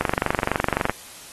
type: click train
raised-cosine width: 0.5 ms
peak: -5 dBFS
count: 22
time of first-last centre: 0.01-0.896 s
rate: 23.7 Hz
effects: white hiss -42 dBFS RMS until 1.32 s + AAC 32 kbps